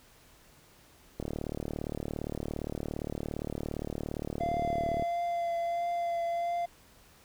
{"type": "click train", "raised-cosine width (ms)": 2, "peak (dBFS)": -21, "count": 144, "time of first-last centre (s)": [1.2, 5.024], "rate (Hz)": 37.4}
{"type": "tone with vibrato", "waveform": "triangle", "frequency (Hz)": 687, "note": "F5", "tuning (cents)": -29, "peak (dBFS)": -27, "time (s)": [4.4, 6.66], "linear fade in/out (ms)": 10, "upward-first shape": "triangle", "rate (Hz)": 1.5, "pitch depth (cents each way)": 18}
{"effects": ["pink hiss -59 dBFS RMS until 7.24 s"]}